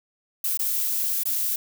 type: noise with dropouts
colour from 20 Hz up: violet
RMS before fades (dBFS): -25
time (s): 0.44-1.56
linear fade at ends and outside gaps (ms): 5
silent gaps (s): 0.574-0.592 / 1.235-1.254
effects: none